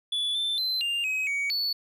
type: tone with pitch steps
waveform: triangle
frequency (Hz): 3442 / 3544 / 4073 / 2798 / 2538 / 2250 / 4446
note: A7 / A7 / C8 / F7 / D#7 / C#7 / C#8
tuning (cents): -39 / +12 / -47 / +3 / +34 / +25 / +4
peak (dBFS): -24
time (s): 0.12-1.73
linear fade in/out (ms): 5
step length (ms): 230
effects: none